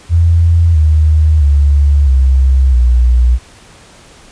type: tone with pitch steps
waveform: sine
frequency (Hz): 84 / 77.47 / 71.46 / 65.91 / 60.79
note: E2 / D#2 / D2 / C2 / B1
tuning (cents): +33 / -7 / -47 / +13 / -27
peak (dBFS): -5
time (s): 0.09-3.39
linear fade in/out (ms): 50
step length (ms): 660
effects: pink hiss -40 dBFS RMS until 4.31 s + resampled to 22050 Hz